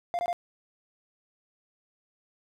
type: tone bursts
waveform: triangle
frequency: 698 Hz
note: F5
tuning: 1 cent flat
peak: -24 dBFS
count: 3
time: 0.14-0.329 s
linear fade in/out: 0 ms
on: 49 ms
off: 21 ms
effects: none